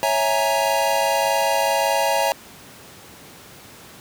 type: chord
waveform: square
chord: A# half-diminished seventh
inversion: first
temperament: equal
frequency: 554.4 / 659.3 / 830.6 / 932.3 Hz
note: C#5 / E5 / G#5 / A#5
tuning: 0 / 0 / 0 / 0 cents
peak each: -24 dBFS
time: 0.03-2.32 s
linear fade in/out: 0 ms
effects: pink hiss -43 dBFS RMS until 4 s + high-pass 100 Hz 12 dB/octave